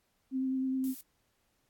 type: tone with vibrato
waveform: sine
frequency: 262.4 Hz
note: C4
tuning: 5 cents sharp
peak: -29 dBFS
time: 0.31-0.95 s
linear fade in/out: 50 ms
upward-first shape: sine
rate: 9.6 Hz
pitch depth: 14 cents each way
type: noise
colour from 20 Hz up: violet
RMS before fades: -45 dBFS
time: 0.84-1.01 s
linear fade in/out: 2 ms
effects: pink hiss -75 dBFS RMS until 1.69 s + AAC 64 kbps